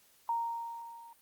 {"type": "tone with level ramp", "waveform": "sine", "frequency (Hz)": 929, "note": "A#5", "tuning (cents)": -6, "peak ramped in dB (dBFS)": [-28, -50], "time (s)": [0.29, 1.13], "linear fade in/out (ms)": 2, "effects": ["white hiss -65 dBFS RMS until 1.21 s", "Opus 48 kbps"]}